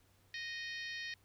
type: harmonic tone with a mistuned harmonic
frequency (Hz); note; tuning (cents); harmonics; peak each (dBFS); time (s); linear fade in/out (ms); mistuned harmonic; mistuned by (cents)
621; D#5; -3; 3 / 4 / 5 / 6 / 7 / 8 / 9; -43 / -48 / -52 / -51 / -50 / -56 / -55; 0.34-1.14; 2; 8; +17
effects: added 96 Hz sine -70 dBFS peak until 1.24 s + pink hiss -71 dBFS RMS until 1.24 s